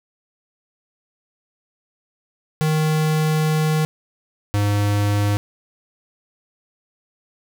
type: tone pair in turn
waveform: square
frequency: 155.56 / 102.61 Hz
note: D#3 / G#2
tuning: 0 / -20 cents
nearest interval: perfect fifth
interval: 720 cents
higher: first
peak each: -17 dBFS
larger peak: neither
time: 2.61-3.85 / 4.54-5.37 s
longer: first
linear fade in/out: 0 ms
effects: none